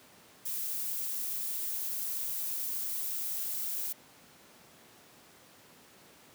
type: noise with high-pass filter sweep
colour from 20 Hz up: violet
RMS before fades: -35 dBFS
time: 0.45-3.93 s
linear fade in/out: 10 ms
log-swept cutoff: 290 to 720 Hz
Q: 3.7
effects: pink hiss -57 dBFS RMS until 6.34 s + high-pass 150 Hz 12 dB/octave